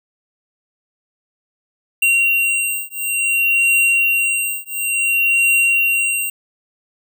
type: beating tone pair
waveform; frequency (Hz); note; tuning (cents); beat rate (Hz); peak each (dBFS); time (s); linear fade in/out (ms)
square; 2753 / 2753.57; F7 / F7; -25 / -25; 0.57; -18; 2.02-6.3; 5
effects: none